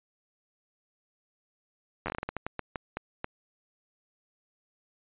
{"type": "slowing click train", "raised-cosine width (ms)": 0.5, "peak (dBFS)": -17, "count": 15, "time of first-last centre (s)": [2.06, 3.244], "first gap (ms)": 10, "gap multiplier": 1.29, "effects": ["resampled to 8000 Hz"]}